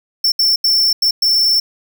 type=tone bursts at uneven times; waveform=square; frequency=5390 Hz; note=E8; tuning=38 cents sharp; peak=-11 dBFS; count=5; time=0.24-0.32 / 0.39-0.56 / 0.64-0.93 / 1.02-1.11 / 1.22-1.6 s; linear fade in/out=5 ms; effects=none